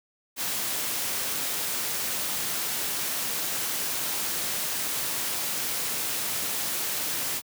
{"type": "noise with amplitude modulation", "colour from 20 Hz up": "white", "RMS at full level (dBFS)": -28, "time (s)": [0.36, 7.42], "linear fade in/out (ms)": 50, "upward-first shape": "sine", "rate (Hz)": 280, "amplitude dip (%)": 30, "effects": ["high-pass 100 Hz 12 dB/octave"]}